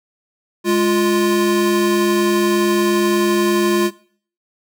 square tone pair together, 207.2 / 349.2 Hz, G#3 / F4, -4 / 0 cents, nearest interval major sixth, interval 904 cents, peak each -20 / -15 dBFS, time 0.64-3.91 s, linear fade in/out 50 ms, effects noise-tail reverb RT60 0.5 s tail -19 dB re dry

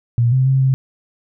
sine tone with pitch steps, 118.7 / 130.5 / 133.6 / 132.5 Hz, A#2 / C3 / C3 / C3, +32 / -4 / +36 / +22 cents, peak -11 dBFS, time 0.18-0.74 s, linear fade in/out 0 ms, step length 140 ms, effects none

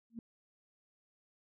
sine tone with exponential growth, 230 Hz, A#3, 23 cents flat, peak -36 dBFS, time 0.1-0.19 s, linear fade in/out 2 ms, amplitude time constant 19 ms, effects none

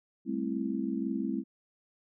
sine chord, A minor seventh, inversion third, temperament just, 198 / 220 / 264 / 330 Hz, G3 / A3 / C4 / E4, +18 / 0 / +16 / +2 cents, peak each -36 / -35 / -34 / -36 dBFS, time 0.25-1.44 s, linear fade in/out 50 ms, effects none

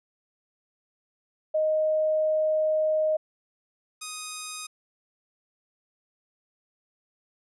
sine / 5% pulse tone pair in turn, 622.3 / 1247.8 Hz, D#5 / D#6, 0 / +5 cents, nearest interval octave, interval 1205 cents, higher second, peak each -21 / -22 dBFS, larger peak first, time 1.54-3.17 / 4.01-4.67 s, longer first, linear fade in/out 10 ms, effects resampled to 24000 Hz

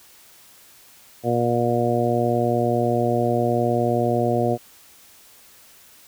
harmonic tone, 119.3 Hz, A#2, 41 cents sharp, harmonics 1 / 2 / 3 / 4 / 5 / 6, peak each -25 / -25 / -25 / -25 / -25 / -25 dBFS, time 1.23-4.58 s, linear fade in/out 50 ms, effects white hiss -50 dBFS RMS until 6.07 s

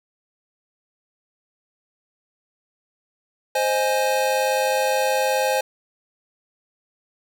square chord, Ab major, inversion first, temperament equal, 523.3 / 622.3 / 830.6 Hz, C5 / Eb5 / Ab5, 0 / 0 / 0 cents, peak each -22 / -27 / -24 dBFS, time 3.55-5.61 s, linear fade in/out 5 ms, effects none

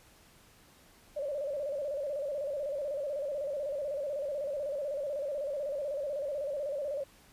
sine tone with vibrato, 570 Hz, C#5, 48 cents sharp, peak -32 dBFS, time 1.16-7.04 s, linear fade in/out 10 ms, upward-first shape square, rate 16 Hz, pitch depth 80 cents each way, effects pink hiss -60 dBFS RMS until 7.32 s + resampled to 32000 Hz

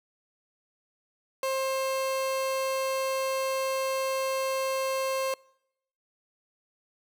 30% pulse tone, 531 Hz, C5, 25 cents sharp, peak -24 dBFS, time 1.43-5.34 s, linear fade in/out 2 ms, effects noise-tail reverb RT60 0.8 s tail -26 dB re dry

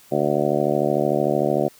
harmonic tone, 73.3 Hz, D2, 3 cents flat, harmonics 2 / 3 / 4 / 5 / 6 / 7 / 8 / 9 / 10, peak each -28 / -27 / -27 / -24 / -30 / -27 / -24 / -26 / -29 dBFS, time 0.11-1.69 s, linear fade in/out 20 ms, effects white hiss -51 dBFS RMS until 1.79 s

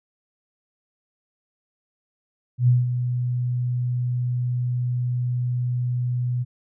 sine tone with ADSR envelope, 123.47 Hz, B2, in tune, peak -12 dBFS, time 2.58-6.45 s, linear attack 98 ms, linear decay 180 ms, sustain -9 dB, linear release 32 ms, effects none

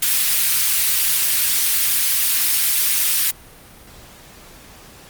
white high-pass noise, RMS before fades -17 dBFS, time 0.02-3.31 s, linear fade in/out 5 ms, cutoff 2000 Hz, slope 12 dB/octave, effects pink hiss -43 dBFS RMS until 5.09 s + Opus 32 kbps

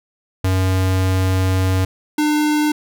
square tone pair in turn, 93.8 / 300.7 Hz, F#2 / D4, +24 / +41 cents, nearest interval octave + minor sixth, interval 2017 cents, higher second, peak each -15 dBFS, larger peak neither, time 0.44-1.85 / 2.18-2.72 s, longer first, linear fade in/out 5 ms, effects none

